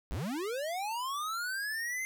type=linear sweep; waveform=square; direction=up; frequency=39.09 to 2093 Hz; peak=-34 dBFS; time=0.11-2.05 s; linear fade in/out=0 ms; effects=none